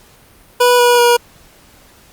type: tone with pitch steps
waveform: 25% pulse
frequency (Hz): 490.7 / 484.8 / 478.9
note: B4 / B4 / A#4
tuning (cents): -11 / -32 / +47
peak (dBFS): -4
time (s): 0.6-1.17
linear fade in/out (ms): 10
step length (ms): 190
effects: pink hiss -46 dBFS RMS until 2.12 s + Opus 48 kbps